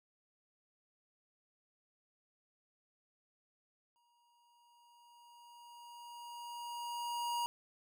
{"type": "tone with exponential growth", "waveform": "square", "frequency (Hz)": 951, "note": "A#5", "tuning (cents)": 34, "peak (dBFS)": -34, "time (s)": [3.96, 7.46], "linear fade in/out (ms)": 0, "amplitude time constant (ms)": 760, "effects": []}